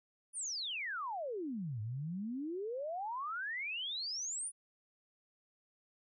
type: exponential two-way sweep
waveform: sine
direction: down then up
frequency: 9960 to 103.1 to 9960 Hz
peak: -37 dBFS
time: 0.33-4.52 s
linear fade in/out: 50 ms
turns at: 1.81 s
effects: none